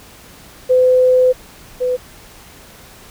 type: tone pair in turn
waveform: sine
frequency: 508 / 501.3 Hz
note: B4 / B4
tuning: +49 / +26 cents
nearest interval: unison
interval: 23 cents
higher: first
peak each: -8 / -14 dBFS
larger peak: first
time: 0.69-1.33 / 1.8-1.97 s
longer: first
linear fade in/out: 20 ms
effects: pink hiss -41 dBFS RMS until 3.1 s